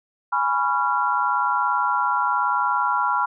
sine chord, C# dominant seventh, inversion second, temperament equal with one note detuned, 830.6 / 987.8 / 1108.7 / 1377.7 Hz, G#5 / B5 / C#6 / E#6, 0 / 0 / 0 / -24 cents, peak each -26 / -22 / -28 / -23 dBFS, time 0.32-3.26 s, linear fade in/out 10 ms, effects none

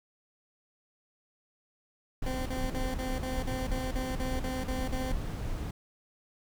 brown noise, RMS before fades -34 dBFS, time 2.22-5.71 s, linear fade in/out 5 ms
20% pulse tone bursts, 258.2 Hz, C4, 23 cents flat, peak -29 dBFS, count 12, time 2.26-5.122 s, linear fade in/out 5 ms, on 200 ms, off 42 ms
effects none

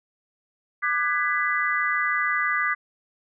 sine chord, G# half-diminished seventh, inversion second, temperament just, 1196.1 / 1495.1 / 1661.2 / 1993.5 Hz, D6 / F#6 / G#6 / B6, +31 / +18 / 0 / +16 cents, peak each -26 / -29 / -28 / -25 dBFS, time 0.82-2.75 s, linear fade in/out 20 ms, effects none

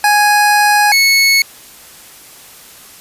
25% pulse tone pair in turn, 830.6 / 2200 Hz, G#5 / C#7, 0 / -14 cents, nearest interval octave + perfect fourth, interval 1686 cents, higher second, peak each -4 dBFS, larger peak neither, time 0.04-0.92 / 0.92-1.42 s, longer first, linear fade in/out 2 ms, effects white hiss -38 dBFS RMS until 3 s + resampled to 32000 Hz

